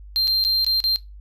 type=tone with dropouts; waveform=triangle; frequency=4167 Hz; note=C8; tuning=8 cents flat; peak=-16 dBFS; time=0.16-0.96 s; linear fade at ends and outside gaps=0 ms; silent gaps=0.273-0.278 / 0.44-0.449 / 0.646-0.665 / 0.803-0.84 s; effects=noise-tail reverb RT60 0.2 s tail -17 dB re dry + added 50 Hz sine -38 dBFS peak until 1.2 s